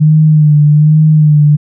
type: tone with vibrato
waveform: sine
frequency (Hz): 151.9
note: D#3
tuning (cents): -41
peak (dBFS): -3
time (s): 0-1.57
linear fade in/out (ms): 20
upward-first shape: sine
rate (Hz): 1.2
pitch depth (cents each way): 43
effects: none